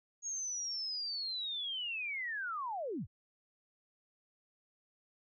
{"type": "linear sweep", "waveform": "sine", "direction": "down", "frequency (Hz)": [6645, 56.5], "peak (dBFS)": -36, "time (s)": [0.22, 3.07], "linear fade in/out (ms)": 50, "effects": []}